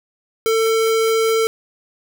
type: tone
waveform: square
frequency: 447.6 Hz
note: A4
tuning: 30 cents sharp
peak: -15 dBFS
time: 0.46-1.47 s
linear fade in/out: 0 ms
effects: none